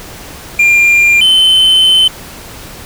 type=tone pair in turn; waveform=triangle; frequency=2394 / 3063 Hz; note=D7 / G7; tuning=+33 / -41 cents; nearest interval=major third; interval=426 cents; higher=second; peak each=-3 dBFS; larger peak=neither; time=0.59-1.21 / 1.21-2.08 s; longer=second; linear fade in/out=5 ms; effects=pink hiss -30 dBFS RMS until 2.85 s